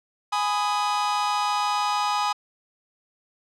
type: chord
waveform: 45% pulse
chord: G# minor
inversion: none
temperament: just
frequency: 830.6 / 996.7 / 1245.9 Hz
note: G#5 / B5 / D#6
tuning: 0 / +16 / +2 cents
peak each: -25 / -28 / -27 dBFS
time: 0.32-2.33 s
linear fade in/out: 10 ms
effects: low-pass 6000 Hz 12 dB/octave